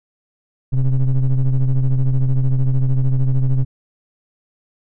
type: ring-modulated tone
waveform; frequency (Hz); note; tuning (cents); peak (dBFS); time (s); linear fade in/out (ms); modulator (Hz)
triangle; 68.3; C#2; -25; -7; 0.72-3.65; 20; 61.7
effects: none